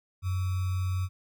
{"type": "tone with sample-and-hold", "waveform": "sine", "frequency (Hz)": 92.5, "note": "F#2", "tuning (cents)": 0, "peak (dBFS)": -26, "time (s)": [0.22, 1.09], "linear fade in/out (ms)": 50, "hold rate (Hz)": 1225, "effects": []}